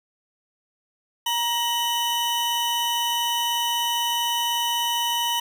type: tone pair together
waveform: 40% pulse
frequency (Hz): 943 / 2994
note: A#5 / F#7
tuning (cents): +20 / +20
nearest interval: octave + minor sixth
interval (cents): 2000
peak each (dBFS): -24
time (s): 1.26-5.4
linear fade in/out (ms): 5
effects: none